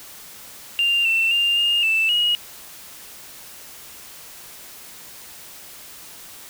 sine tone with pitch steps, 2792 / 2686 / 2798 / 2829 / 2648 / 2890 Hz, F7 / E7 / F7 / F7 / E7 / F#7, -1 / +32 / +3 / +22 / +7 / -41 cents, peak -15 dBFS, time 0.79-2.35 s, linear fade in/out 0 ms, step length 260 ms, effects tanh soft clip ceiling -12 dBFS + white hiss -41 dBFS RMS until 6.49 s

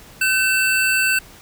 square tone pair together, 1527.1 / 2670 Hz, G6 / E7, -46 / +22 cents, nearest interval minor seventh, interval 968 cents, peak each -19 dBFS, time 0.21-1.19 s, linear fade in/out 5 ms, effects pink hiss -44 dBFS RMS until 1.41 s

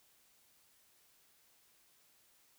silence, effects white hiss -69 dBFS RMS until 2.58 s

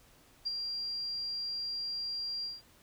sine tone with ADSR envelope, 4760 Hz, D8, 22 cents sharp, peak -29 dBFS, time 0.45-2.62 s, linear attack 20 ms, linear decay 20 ms, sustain -5 dB, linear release 180 ms, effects pink hiss -62 dBFS RMS until 2.82 s

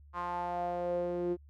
sawtooth tone with band-pass filter sweep, 175.8 Hz, F3, 12 cents sharp, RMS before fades -34 dBFS, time 0.13-1.37 s, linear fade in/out 50 ms, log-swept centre 1100 to 360 Hz, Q 5.4, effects added 72 Hz sine -53 dBFS peak until 1.49 s

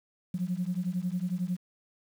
sine beating tone pair, 174.61 / 185.61 Hz, F3 / F#3, 0 / +6 cents, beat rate 11 Hz, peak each -31 dBFS, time 0.34-1.57 s, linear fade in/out 5 ms, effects tanh soft clip ceiling -21 dBFS + 9-bit

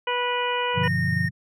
harmonic tone, 490 Hz, B4, 14 cents flat, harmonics 1 / 2 / 3 / 4 / 5 / 6, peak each -28 / -26 / -32 / -33 / -32 / -31 dBFS, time 0.07-0.88 s, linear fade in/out 5 ms
sine chord, G dominant seventh, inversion none, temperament equal, 98 / 123.47 / 146.83 / 174.61 Hz, G2 / B2 / D3 / F3, 0 / 0 / 0 / 0 cents, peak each -28 / -28 / -28 / -26 dBFS, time 0.74-1.31 s, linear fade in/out 50 ms
triangle tone, 1840 Hz, A#6, 23 cents flat, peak -24 dBFS, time 0.83-1.29 s, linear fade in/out 10 ms
effects none

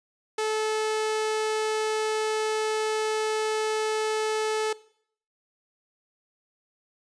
sawtooth tone, 433.9 Hz, A4, 24 cents flat, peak -21 dBFS, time 0.38-4.73 s, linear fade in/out 5 ms, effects noise-tail reverb RT60 0.6 s tail -19 dB re dry + resampled to 22050 Hz

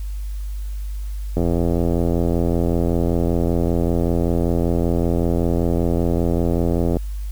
click train, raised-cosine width 2 ms, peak -7 dBFS, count 478, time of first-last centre 1.37-6.969 s, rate 85.2 Hz, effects added 50 Hz sine -24 dBFS peak until 7.31 s + white hiss -49 dBFS RMS until 7.31 s

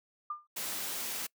sine tone with exponential decay, 1200 Hz, D6, 37 cents sharp, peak -31 dBFS, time 0.3-0.47 s, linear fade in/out 5 ms, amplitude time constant 36 ms
white noise, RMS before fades -37 dBFS, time 0.56-1.27 s, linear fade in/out 10 ms
effects noise-tail reverb RT60 0.1 s tail -24 dB re dry + high-pass 150 Hz 12 dB/octave

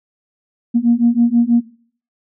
sine beating tone pair, 233.1 / 239.3 Hz, A#3 / A#3, 0 / +46 cents, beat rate 6.2 Hz, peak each -13 dBFS, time 0.74-1.61 s, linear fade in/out 20 ms, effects noise-tail reverb RT60 0.5 s tail -18 dB re dry + tanh soft clip ceiling -3 dBFS

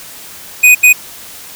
square tone bursts at uneven times, 2489 Hz, D#7, in tune, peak -3 dBFS, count 2, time 0.63-0.75 / 0.83-0.93 s, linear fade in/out 10 ms, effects white hiss -32 dBFS RMS until 1.55 s

